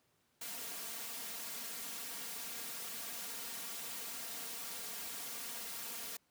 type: noise with comb filter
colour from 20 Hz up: white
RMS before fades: -44 dBFS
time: 0.41-6.17 s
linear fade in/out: 5 ms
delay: 4.3 ms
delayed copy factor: +0.8
effects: pink hiss -75 dBFS RMS until 6.3 s + high-pass 100 Hz 12 dB/octave